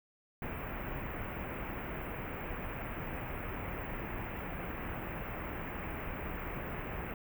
pink band-stop noise, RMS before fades -40 dBFS, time 0.42-7.14 s, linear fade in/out 2 ms, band 2600 to 16000 Hz, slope 48 dB/octave, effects none

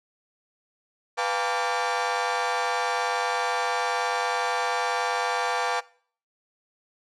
30% pulse tone cluster, 494.1 / 699 / 799 / 898 / 1158 Hz, B4 / F5 / G5 / A5 / D6, +1 / +1 / +33 / +35 / -25 cents, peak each -28 dBFS, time 1.17-5.81 s, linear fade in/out 20 ms, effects noise-tail reverb RT60 0.5 s tail -21 dB re dry + low-pass 6000 Hz 12 dB/octave

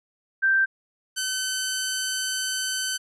sine / 10% pulse tone pair in turn, 1567 / 1525 Hz, G6 / G6, -1 / -48 cents, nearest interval unison, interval 47 cents, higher first, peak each -17 dBFS, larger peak neither, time 0.42-0.66 / 1.16-2.98 s, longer second, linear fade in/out 20 ms, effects resampled to 32000 Hz

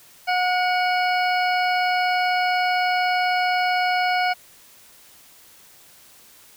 harmonic tone with a mistuned harmonic, 727 Hz, F#5, 31 cents flat, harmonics 1 / 2 / 3 / 4 / 6 / 7, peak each -20 / -26 / -26 / -33 / -34 / -35 dBFS, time 0.27-4.34 s, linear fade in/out 20 ms, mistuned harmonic 3, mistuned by +47 cents, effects white hiss -50 dBFS RMS until 6.56 s

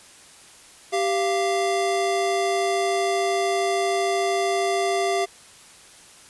square tone pair together, 392 / 691 Hz, G4 / F5, 0 / -19 cents, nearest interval minor seventh, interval 981 cents, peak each -24 dBFS, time 0.92-5.26 s, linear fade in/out 20 ms, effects white hiss -48 dBFS RMS until 6.29 s + resampled to 24000 Hz

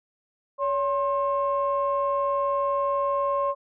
sine tone pair together, 564 / 1064.7 Hz, C#5 / C6, +30 / +30 cents, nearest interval major seventh, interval 1100 cents, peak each -24 dBFS, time 0.58-3.55 s, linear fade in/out 50 ms, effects tanh soft clip ceiling -15 dBFS

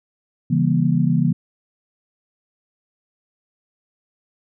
sine chord, C# diminished seventh, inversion none, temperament just, 138.59 / 166.31 / 199.57 / 239.5 Hz, C#3 / E3 / G3 / Bb3, 0 / +16 / +31 / +47 cents, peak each -20 / -18 / -24 / -21 dBFS, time 0.5-1.33 s, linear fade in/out 10 ms, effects none

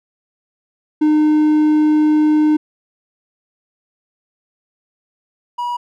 triangle tone pair in turn, 304.9 / 967.4 Hz, D#4 / B5, -35 / -36 cents, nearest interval octave + minor sixth, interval 1999 cents, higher second, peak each -8 / -17 dBFS, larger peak first, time 1.01-2.57 / 5.58-5.77 s, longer first, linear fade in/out 10 ms, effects none

